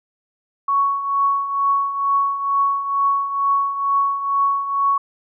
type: tone with tremolo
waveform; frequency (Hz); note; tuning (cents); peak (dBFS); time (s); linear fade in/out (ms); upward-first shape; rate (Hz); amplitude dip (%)
sine; 1113; C#6; +7; -13; 0.68-4.98; 5; triangle; 2.2; 70
effects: none